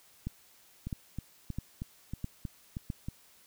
two click trains, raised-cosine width 5 ms, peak -24 / -22 dBFS, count 8 / 5, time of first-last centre 0.87-3.085 / 0.27-2.902 s, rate 3.16 / 1.52 Hz, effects white hiss -61 dBFS RMS until 3.46 s

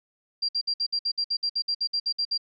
sine tone bursts, 4746 Hz, D8, 17 cents sharp, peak -23 dBFS, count 16, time 0.42-2.378 s, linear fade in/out 10 ms, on 68 ms, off 58 ms, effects none

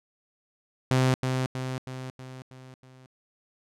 sawtooth tone with echo, 129.5 Hz, C3, 17 cents flat, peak -16 dBFS, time 0.91-1.14 s, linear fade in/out 0 ms, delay 320 ms, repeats 6, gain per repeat -5 dB, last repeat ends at 3.06 s, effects low-pass 9000 Hz 12 dB/octave

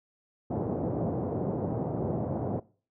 pink band-pass noise, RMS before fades -31 dBFS, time 0.5-2.6 s, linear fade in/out 10 ms, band 100 to 700 Hz, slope 24 dB/octave, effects noise-tail reverb RT60 0.4 s tail -21 dB re dry

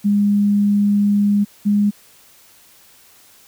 sine tone pair in turn, 204.1 / 205.4 Hz, G#3 / G#3, -30 / -19 cents, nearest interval unison, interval 11 cents, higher second, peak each -12 dBFS, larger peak neither, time 0.04-1.45 / 1.65-1.91 s, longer first, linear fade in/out 20 ms, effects white hiss -49 dBFS RMS until 3.47 s

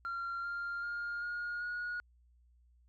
sine tone with pitch steps, 1379 / 1395.8 / 1412.9 / 1430.1 / 1447.6 Hz, F6 / F6 / F6 / F6 / F#6, -22 / -1 / +20 / +41 / -38 cents, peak -34 dBFS, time 0.05-2 s, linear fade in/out 0 ms, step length 390 ms, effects tanh soft clip ceiling -34 dBFS + added 60 Hz sine -63 dBFS peak until 2.88 s

